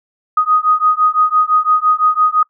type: beating tone pair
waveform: sine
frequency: 1244.5 / 1250.4 Hz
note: D#6 / D#6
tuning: 0 / +8 cents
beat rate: 5.9 Hz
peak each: -13 dBFS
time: 0.37-2.43 s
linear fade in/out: 5 ms
effects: noise-tail reverb RT60 0.1 s tail -26 dB re dry